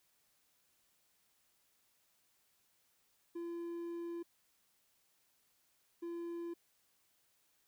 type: tone bursts at uneven times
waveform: triangle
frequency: 340.8 Hz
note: F4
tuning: 42 cents flat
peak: -38 dBFS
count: 2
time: 3.35-4.23 / 6.02-6.54 s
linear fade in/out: 10 ms
effects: white hiss -75 dBFS RMS until 7.67 s